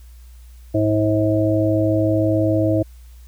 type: harmonic tone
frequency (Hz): 106.8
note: G#2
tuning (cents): +49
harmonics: 1 / 3 / 5 / 6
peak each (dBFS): -20 / -18 / -23 / -22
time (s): 0.74-2.83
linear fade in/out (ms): 10
effects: added 60 Hz sine -39 dBFS peak until 3.27 s + white hiss -56 dBFS RMS until 3.27 s